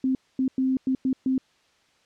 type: tone bursts at uneven times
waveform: sine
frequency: 261.6 Hz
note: C4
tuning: in tune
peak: -20 dBFS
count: 6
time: 0.04-0.15 / 0.39-0.48 / 0.58-0.77 / 0.87-0.95 / 1.05-1.13 / 1.26-1.38 s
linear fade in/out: 2 ms
effects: white hiss -63 dBFS RMS until 2.05 s + low-pass 5000 Hz 12 dB/octave